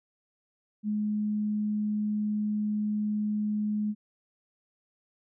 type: tone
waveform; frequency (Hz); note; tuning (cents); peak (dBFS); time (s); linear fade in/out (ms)
sine; 210.6; G#3; +24; -26; 0.83-3.95; 50
effects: none